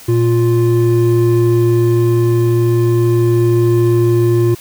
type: tone pair together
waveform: triangle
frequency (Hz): 116.8 / 350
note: A#2 / F4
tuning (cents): +4 / +4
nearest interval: octave + perfect fifth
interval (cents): 1900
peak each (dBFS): -10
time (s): 0.08-4.55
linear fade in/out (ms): 10
effects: white hiss -37 dBFS RMS until 4.6 s